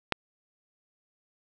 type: click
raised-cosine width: 0.3 ms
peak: -8 dBFS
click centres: 0.123 s
effects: none